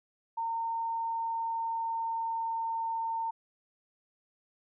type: tone with pitch glide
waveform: sine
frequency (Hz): 914 to 908.2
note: A#5 to A#5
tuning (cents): -34 to -45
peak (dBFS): -30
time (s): 0.37-3.31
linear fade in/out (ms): 10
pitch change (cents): -11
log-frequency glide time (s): 0.82-3.04
effects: none